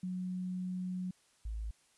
sine tone pair in turn, 183 / 54.41 Hz, F#3 / A1, -19 / -19 cents, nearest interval octave + major sixth, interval 2100 cents, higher first, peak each -35 / -36 dBFS, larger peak first, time 0.03-1.11 / 1.45-1.71 s, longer first, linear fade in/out 5 ms, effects white hiss -69 dBFS RMS until 1.97 s + resampled to 24000 Hz

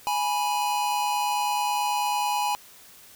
square tone pair together, 830.6 / 979.8 Hz, G#5 / B5, 0 / -14 cents, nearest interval minor third, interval 286 cents, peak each -26 / -28 dBFS, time 0.07-2.55 s, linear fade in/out 0 ms, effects white hiss -50 dBFS RMS until 3.15 s

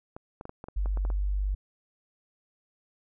clicks, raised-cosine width 1 ms, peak -26 dBFS, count 10, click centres 0.165 / 0.411 / 0.454 / 0.494 / 0.641 / 0.685 / 0.859 / 0.973 / 1.051 / 1.102 s
sine tone, 49 Hz, G1, in tune, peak -25 dBFS, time 0.76-1.55 s, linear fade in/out 10 ms
effects none

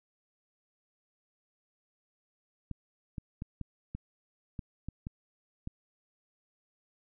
clicks, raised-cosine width 5 ms, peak -25 dBFS, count 9, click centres 2.713 / 3.182 / 3.421 / 3.613 / 3.95 / 4.592 / 4.886 / 5.069 / 5.674 s, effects none

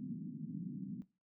pink band-pass noise, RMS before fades -44 dBFS, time 0-1.02 s, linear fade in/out 0 ms, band 150 to 260 Hz, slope 48 dB/octave, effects noise-tail reverb RT60 0.3 s tail -18 dB re dry

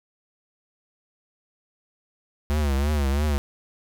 square tone with vibrato, 71.7 Hz, D2, 41 cents flat, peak -21 dBFS, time 2.5-3.38 s, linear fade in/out 0 ms, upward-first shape triangle, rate 3 Hz, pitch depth 130 cents each way, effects none

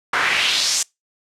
pink noise with band-pass filter sweep, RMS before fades -19 dBFS, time 0.13-0.83 s, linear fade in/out 5 ms, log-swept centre 1400 to 7300 Hz, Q 2.3, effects noise-tail reverb RT60 0.2 s tail -25 dB re dry + low-pass 11000 Hz 12 dB/octave

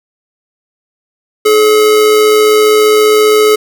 square tone with amplitude modulation, 427 Hz, G#4, 48 cents sharp, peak -4 dBFS, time 1.45-3.56 s, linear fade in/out 10 ms, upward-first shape sine, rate 115 Hz, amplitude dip 35%, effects none

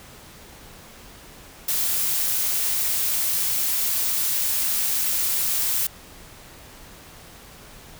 blue noise, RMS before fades -23 dBFS, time 1.68-5.87 s, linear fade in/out 5 ms, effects pink hiss -45 dBFS RMS until 7.99 s

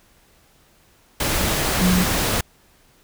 sine tone in noise, 182.3 Hz, F#3, 25 cents flat, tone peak -16 dBFS, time 1.81-2.04 s, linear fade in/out 5 ms, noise pink, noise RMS -21 dBFS, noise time 1.2-2.41 s, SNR +2 dB, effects pink hiss -56 dBFS RMS until 3.03 s

